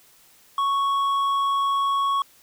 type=tone with hard clipping; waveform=sine; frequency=1108.7 Hz; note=C#6; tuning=in tune; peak=-21 dBFS; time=0.58-2.22 s; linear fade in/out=2 ms; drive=5 dB; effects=white hiss -55 dBFS RMS until 2.42 s